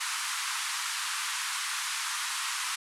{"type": "band-pass noise", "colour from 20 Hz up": "pink", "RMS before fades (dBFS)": -33, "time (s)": [0, 2.76], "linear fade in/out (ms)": 10, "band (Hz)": [990, 11000], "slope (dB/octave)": 48, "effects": []}